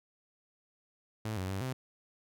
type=tone with pitch steps; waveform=sawtooth; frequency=109 / 93.2 / 96.8 / 129.6 Hz; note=A2 / F#2 / G2 / C3; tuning=-16 / +13 / -21 / -16 cents; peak=-30 dBFS; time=1.25-1.73 s; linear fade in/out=5 ms; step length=120 ms; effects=none